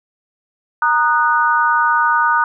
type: chord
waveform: sine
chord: D# minor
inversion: second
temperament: equal with one note detuned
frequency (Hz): 932.3 / 1230.9 / 1480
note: A#5 / D#6 / F#6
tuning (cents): 0 / -19 / 0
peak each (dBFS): -16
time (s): 0.82-2.44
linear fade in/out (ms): 2
effects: none